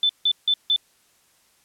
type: tone bursts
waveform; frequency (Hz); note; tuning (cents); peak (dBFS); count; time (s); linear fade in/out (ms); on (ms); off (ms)
sine; 3520; A7; 0; -16; 4; 0.03-0.762; 2; 63; 160
effects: white hiss -61 dBFS RMS until 1.64 s + low-pass 12000 Hz 12 dB/octave